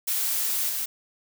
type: noise with level steps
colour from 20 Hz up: blue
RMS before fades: -26 / -29 dBFS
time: 0.07-0.86 s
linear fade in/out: 10 ms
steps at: 0.69 s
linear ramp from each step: 5 ms
effects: none